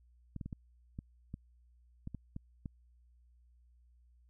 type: clicks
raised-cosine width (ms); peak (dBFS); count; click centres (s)
5; -29; 10; 0.363 / 0.412 / 0.46 / 0.528 / 0.989 / 1.341 / 2.074 / 2.147 / 2.364 / 2.658
effects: added 60 Hz sine -62 dBFS peak until 4.29 s